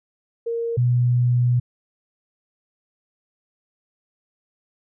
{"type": "tone pair in turn", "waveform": "sine", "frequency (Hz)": [464.3, 122.59], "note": ["A#4", "B2"], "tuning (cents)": [-7, -12], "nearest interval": "octave + major seventh", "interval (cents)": 2305, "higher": "first", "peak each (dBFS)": [-22, -15], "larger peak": "second", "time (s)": [[0.46, 0.77], [0.77, 1.6]], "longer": "second", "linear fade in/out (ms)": 10, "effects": []}